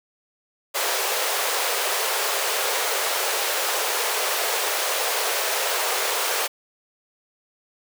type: high-pass noise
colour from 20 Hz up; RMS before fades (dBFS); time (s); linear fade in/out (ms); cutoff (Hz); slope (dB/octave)
pink; -24; 0.74-6.48; 20; 420; 48
effects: none